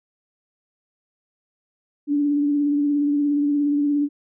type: tone with vibrato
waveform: sine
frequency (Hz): 289.7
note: D4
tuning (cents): -24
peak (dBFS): -17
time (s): 2.07-4.09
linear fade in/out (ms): 50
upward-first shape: triangle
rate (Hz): 17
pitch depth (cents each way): 31
effects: none